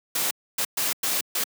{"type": "noise bursts at uneven times", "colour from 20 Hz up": "white", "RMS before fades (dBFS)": -25, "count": 5, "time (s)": [[0.15, 0.31], [0.58, 0.65], [0.77, 0.93], [1.03, 1.21], [1.35, 1.44]], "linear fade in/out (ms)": 5, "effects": ["high-pass 200 Hz 12 dB/octave"]}